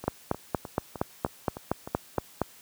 two click trains, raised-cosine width 1 ms, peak -10 / -22 dBFS, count 11 / 8, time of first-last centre 0.08-2.416 / 0.04-2.181 s, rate 4.28 / 3.27 Hz, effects white hiss -53 dBFS RMS until 2.61 s + high-pass 60 Hz 12 dB/octave

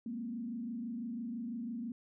sine tone with frequency modulation, 234.3 Hz, A#3, 9 cents sharp, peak -37 dBFS, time 0.06-1.92 s, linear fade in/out 2 ms, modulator 26 Hz, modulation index 0.84, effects none

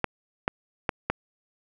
clicks, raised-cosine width 0.5 ms, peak -8 dBFS, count 4, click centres 0.043 / 0.479 / 0.892 / 1.1 s, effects none

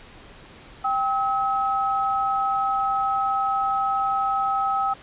sine tone pair together, 786 / 1284.9 Hz, G5 / E6, +4 / -45 cents, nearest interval major sixth, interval 851 cents, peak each -23 dBFS, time 0.84-4.94 s, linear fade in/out 10 ms, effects pink hiss -46 dBFS RMS until 5.02 s + resampled to 8000 Hz

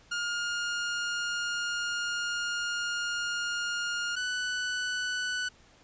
sawtooth tone pair in turn, 1418 / 1489.9 Hz, F6 / F#6, +26 / +12 cents, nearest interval minor second, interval 86 cents, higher second, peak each -26 dBFS, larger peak neither, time 0.11-4.16 / 4.16-5.49 s, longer first, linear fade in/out 10 ms, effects pink hiss -59 dBFS RMS until 5.83 s + resampled to 16000 Hz

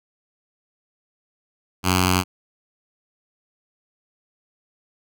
5% pulse tone with notch filter, 91.7 Hz, F#2, 15 cents flat, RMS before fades -19 dBFS, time 1.83-2.24 s, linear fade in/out 50 ms, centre 540 Hz, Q 0.64, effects none

